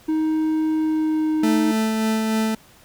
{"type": "tone with pitch glide", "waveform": "triangle", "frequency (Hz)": [313.8, 311.1], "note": ["D#4", "D#4"], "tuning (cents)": [15, 0], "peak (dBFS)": -16, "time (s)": [0.08, 1.72], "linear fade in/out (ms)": 10, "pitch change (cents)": -15, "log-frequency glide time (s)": [0.75, 1.34]}
{"type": "tone with tremolo", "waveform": "40% pulse", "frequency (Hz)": 220, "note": "A3", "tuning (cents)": 0, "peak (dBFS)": -17, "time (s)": [1.43, 2.55], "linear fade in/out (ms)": 5, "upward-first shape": "sine", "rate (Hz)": 3.4, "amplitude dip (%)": 25}
{"effects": ["pink hiss -51 dBFS RMS until 2.84 s"]}